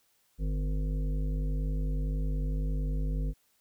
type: harmonic tone with a mistuned harmonic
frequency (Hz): 50.9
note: G#1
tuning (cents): -34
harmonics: 1 / 3 / 5 / 7 / 9 / 10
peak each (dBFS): -28 / -36 / -42 / -55 / -49 / -52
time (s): 0.38-3.34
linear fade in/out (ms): 50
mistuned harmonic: 1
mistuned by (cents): -77
effects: white hiss -70 dBFS RMS until 3.6 s